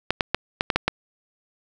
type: clicks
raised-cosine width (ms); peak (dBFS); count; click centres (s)
0.3; -3; 7; 0.106 / 0.208 / 0.346 / 0.609 / 0.702 / 0.76 / 0.88
effects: 7-bit